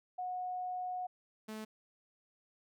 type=tone pair in turn; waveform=sine / sawtooth; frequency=730 / 217 Hz; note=F#5 / A3; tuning=-24 / -24 cents; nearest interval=octave + major sixth; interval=2100 cents; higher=first; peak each=-36 / -38 dBFS; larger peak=first; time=0.18-1.07 / 1.48-1.65 s; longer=first; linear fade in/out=10 ms; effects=none